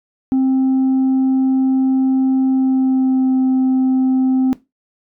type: tone with pitch glide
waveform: sine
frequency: 263.3 to 260.3 Hz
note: C4 to C4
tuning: +11 to -9 cents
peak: -9 dBFS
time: 0.32-4.53 s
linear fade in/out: 0 ms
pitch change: -20 cents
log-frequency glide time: 2.48-3.34 s
effects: noise-tail reverb RT60 0.2 s tail -18 dB re dry + tanh soft clip ceiling -11 dBFS